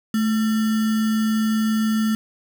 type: tone with sample-and-hold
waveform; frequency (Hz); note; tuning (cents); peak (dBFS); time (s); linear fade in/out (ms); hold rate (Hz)
sine; 218.6; A3; -11; -17; 0.14-2.15; 2; 1575
effects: none